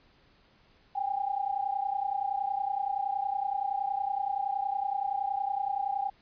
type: tone pair together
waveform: sine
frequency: 782 / 812.7 Hz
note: G5 / G#5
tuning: -4 / -38 cents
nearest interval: minor second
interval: 66 cents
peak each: -31 / -31 dBFS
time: 0.95-6.1 s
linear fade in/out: 10 ms
effects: pink hiss -63 dBFS RMS until 6.21 s + resampled to 11025 Hz